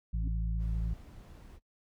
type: harmonic tone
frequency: 55 Hz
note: A1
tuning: in tune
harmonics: 1 / 2 / 3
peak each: -30 / -40 / -40 dBFS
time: 0.13-0.94 s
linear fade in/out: 10 ms
type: tone with exponential growth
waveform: sine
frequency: 268.4 Hz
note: C4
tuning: 44 cents sharp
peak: -38 dBFS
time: 0.17-0.28 s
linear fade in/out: 5 ms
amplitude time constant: 22 ms
type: noise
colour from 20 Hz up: brown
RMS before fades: -50 dBFS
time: 0.58-1.6 s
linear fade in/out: 50 ms
effects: noise-tail reverb RT60 0.1 s tail -23 dB re dry